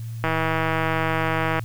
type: click train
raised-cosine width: 0.5 ms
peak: -8 dBFS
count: 219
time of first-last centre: 0.24-1.594 s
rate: 161 Hz
effects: added 114 Hz sine -29 dBFS peak until 1.64 s + white hiss -51 dBFS RMS until 1.64 s